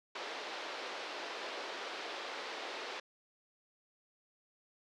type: band-pass noise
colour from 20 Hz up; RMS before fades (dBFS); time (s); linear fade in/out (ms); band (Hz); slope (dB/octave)
pink; -43; 0.15-3; 5; 390 to 4700; 24
effects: none